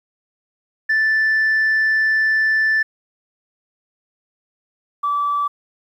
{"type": "tone pair in turn", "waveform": "sine", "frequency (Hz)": [1760, 1156.7], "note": ["A6", "D6"], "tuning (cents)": [0, -27], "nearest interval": "perfect fifth", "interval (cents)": 727, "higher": "first", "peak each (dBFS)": [-12, -16], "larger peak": "first", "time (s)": [[0.89, 2.83], [5.03, 5.48]], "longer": "first", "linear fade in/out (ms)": 10, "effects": ["tanh soft clip ceiling -12 dBFS", "9-bit"]}